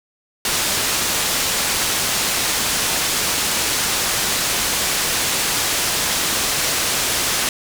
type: low-pass noise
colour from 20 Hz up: white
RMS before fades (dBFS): -20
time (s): 0.45-7.49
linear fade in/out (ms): 2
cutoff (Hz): 8900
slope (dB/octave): 12
effects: none